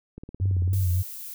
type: click train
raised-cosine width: 3 ms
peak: -26 dBFS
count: 11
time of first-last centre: 0.18-0.732 s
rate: 18.1 Hz
type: tone with vibrato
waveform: sine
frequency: 92.5 Hz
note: F#2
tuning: in tune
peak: -20 dBFS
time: 0.4-1.03 s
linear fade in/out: 20 ms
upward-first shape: sine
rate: 3.4 Hz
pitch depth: 76 cents each way
type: noise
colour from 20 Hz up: violet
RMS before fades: -38 dBFS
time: 0.73-1.34 s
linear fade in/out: 2 ms
effects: none